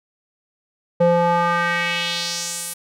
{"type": "tone with band-pass filter sweep", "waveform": "square", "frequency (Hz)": 172.4, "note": "F3", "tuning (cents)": -22, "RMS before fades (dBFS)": -20, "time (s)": [1, 2.74], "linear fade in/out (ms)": 10, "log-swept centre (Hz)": [490, 11000], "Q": 2.2, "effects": []}